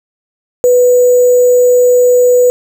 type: tone with sample-and-hold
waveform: sine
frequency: 494.7 Hz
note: B4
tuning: 3 cents sharp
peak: -4 dBFS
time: 0.64-2.5 s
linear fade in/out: 0 ms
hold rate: 7350 Hz
effects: none